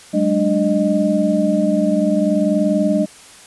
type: tone cluster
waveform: sine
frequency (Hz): 192 / 212.5 / 296.2 / 615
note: G3 / G#3 / D4 / D#5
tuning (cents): -36 / +40 / +15 / -20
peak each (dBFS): -19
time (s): 0.13-3.06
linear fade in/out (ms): 20
effects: white hiss -42 dBFS RMS until 3.46 s + resampled to 24000 Hz